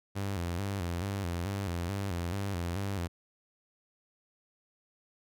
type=tone with vibrato; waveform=sawtooth; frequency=92.5 Hz; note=F#2; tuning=in tune; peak=-28 dBFS; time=0.15-3.08 s; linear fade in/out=20 ms; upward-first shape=square; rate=2.3 Hz; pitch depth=120 cents each way; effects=none